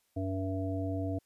harmonic tone, 95.1 Hz, F#2, 48 cents sharp, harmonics 1 / 3 / 5 / 7, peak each -34 / -35 / -43 / -39 dBFS, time 0.16-1.19 s, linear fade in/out 10 ms, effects white hiss -74 dBFS RMS until 1.25 s + resampled to 32000 Hz

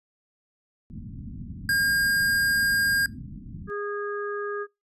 white low-pass noise, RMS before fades -39 dBFS, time 0.9-3.7 s, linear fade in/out 0 ms, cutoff 250 Hz, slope 48 dB/octave
square tone, 1614 Hz, G#6, 50 cents flat, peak -21 dBFS, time 1.69-3.06 s, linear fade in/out 2 ms
harmonic tone, 410.4 Hz, G#4, 21 cents flat, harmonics 1 / 3 / 4, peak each -30 / -35 / -36 dBFS, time 3.67-4.67 s, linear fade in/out 50 ms
effects noise-tail reverb RT60 0.2 s tail -23 dB re dry + resampled to 32000 Hz

